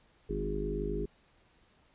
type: harmonic tone with a mistuned harmonic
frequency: 51.1 Hz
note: G#1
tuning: 27 cents flat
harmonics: 1 / 3 / 4 / 5 / 6 / 7 / 8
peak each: -36 / -41 / -42 / -44 / -42 / -40 / -36 dBFS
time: 0.29-1.06 s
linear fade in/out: 10 ms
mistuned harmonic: 7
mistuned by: +17 cents
effects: pink hiss -66 dBFS RMS until 1.94 s + resampled to 8000 Hz